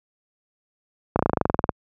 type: slowing click train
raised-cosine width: 1 ms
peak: -4 dBFS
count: 14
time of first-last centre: 1.16-1.692 s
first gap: 32 ms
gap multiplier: 1.04
effects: high-pass 60 Hz 12 dB/octave